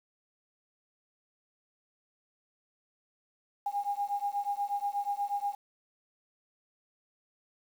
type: beating tone pair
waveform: sine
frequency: 807 / 815.3 Hz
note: G#5 / G#5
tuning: -50 / -32 cents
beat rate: 8.3 Hz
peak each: -33 / -33 dBFS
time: 3.66-5.55 s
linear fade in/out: 5 ms
effects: 9-bit